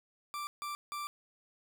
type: tone bursts at uneven times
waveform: 40% pulse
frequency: 1174.7 Hz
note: D6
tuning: in tune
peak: -36 dBFS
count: 3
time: 0.34-0.47 / 0.62-0.75 / 0.92-1.07 s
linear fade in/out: 0 ms
effects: none